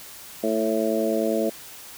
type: harmonic tone with a mistuned harmonic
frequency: 110 Hz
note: A2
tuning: in tune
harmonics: 2 / 3 / 4 / 5 / 6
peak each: -27 / -27 / -27 / -27 / -27 dBFS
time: 0.43-1.5 s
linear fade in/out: 10 ms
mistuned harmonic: 2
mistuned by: +19 cents
effects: white hiss -42 dBFS RMS until 1.97 s